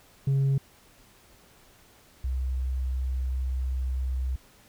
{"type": "tone pair in turn", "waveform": "sine", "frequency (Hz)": [136.7, 64.51], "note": ["C#3", "C2"], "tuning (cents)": [-24, -24], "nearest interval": "octave + minor second", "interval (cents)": 1300, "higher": "first", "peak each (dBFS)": [-18, -25], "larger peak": "first", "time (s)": [[0.27, 0.58], [2.24, 4.36]], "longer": "second", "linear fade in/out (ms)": 5, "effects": ["tanh soft clip ceiling -20 dBFS", "pink hiss -57 dBFS RMS until 4.68 s"]}